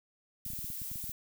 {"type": "noise", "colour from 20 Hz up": "violet", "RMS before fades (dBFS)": -40, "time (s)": [0.45, 1.12], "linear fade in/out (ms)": 2}
{"type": "clicks", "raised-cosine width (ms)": 5, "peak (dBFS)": -34, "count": 11, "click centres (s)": [0.464, 0.503, 0.535, 0.59, 0.644, 0.702, 0.818, 0.916, 0.958, 1.041, 1.095]}
{"effects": []}